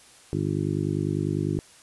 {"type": "harmonic tone", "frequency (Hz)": 50, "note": "G1", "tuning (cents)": 35, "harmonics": [2, 3, 4, 5, 6, 7, 8], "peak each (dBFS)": [-31, -28, -33, -36, -31, -31, -37], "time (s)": [0.33, 1.59], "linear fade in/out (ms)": 0, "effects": ["white hiss -52 dBFS RMS until 1.82 s", "resampled to 24000 Hz"]}